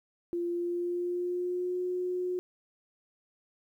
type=tone with pitch glide; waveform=sine; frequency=345.9 to 362 Hz; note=F4 to F#4; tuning=-17 to -38 cents; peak=-29 dBFS; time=0.33-2.39 s; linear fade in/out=0 ms; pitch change=+79 cents; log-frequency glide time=0.47-1.8 s; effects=11-bit